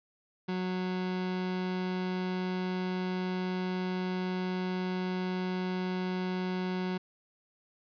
30% pulse tone, 183.8 Hz, F#3, 11 cents flat, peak -28 dBFS, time 0.48-6.98 s, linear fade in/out 10 ms, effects resampled to 11025 Hz + 11-bit

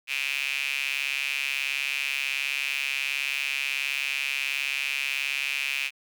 sawtooth tone with high-pass filter, 138.59 Hz, C#3, in tune, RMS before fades -29 dBFS, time 0.07-5.91 s, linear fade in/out 50 ms, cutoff 2500 Hz, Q 7.6, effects none

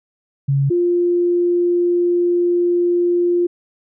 sine tone pair in turn, 138.59 / 350.1 Hz, C#3 / F4, 0 / +4 cents, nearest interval octave + major third, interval 1604 cents, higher second, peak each -13 dBFS, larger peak neither, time 0.48-0.7 / 0.7-3.47 s, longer second, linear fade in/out 10 ms, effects none

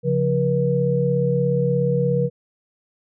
sine tone cluster, 138.8 / 175.7 / 481.3 Hz, C#3 / F3 / B4, +3 / +11 / -45 cents, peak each -21 / -23 / -20 dBFS, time 0.03-2.3 s, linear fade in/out 50 ms, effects none

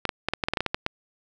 clicks, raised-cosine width 0.3 ms, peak -8 dBFS, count 12, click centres 0.053 / 0.092 / 0.286 / 0.336 / 0.438 / 0.485 / 0.536 / 0.572 / 0.606 / 0.663 / 0.745 / 0.864 s, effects none

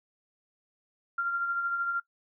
sine tone with tremolo, 1386 Hz, F6, 14 cents flat, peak -25 dBFS, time 1.18-2 s, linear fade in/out 5 ms, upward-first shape triangle, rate 13 Hz, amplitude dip 45%, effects noise-tail reverb RT60 0.1 s tail -21 dB re dry

